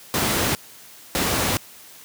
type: noise bursts at uneven times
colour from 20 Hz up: pink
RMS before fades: -21 dBFS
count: 2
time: 0.14-0.55 / 1.15-1.57 s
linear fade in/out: 0 ms
effects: white hiss -45 dBFS RMS until 2.04 s + high-pass 80 Hz 12 dB/octave